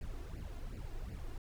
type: noise with flanger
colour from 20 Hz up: brown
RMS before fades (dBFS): -43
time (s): 0.01-1.38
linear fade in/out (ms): 2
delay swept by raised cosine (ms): 0.41 to 2.91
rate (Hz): 2.7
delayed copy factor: +0.8
effects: none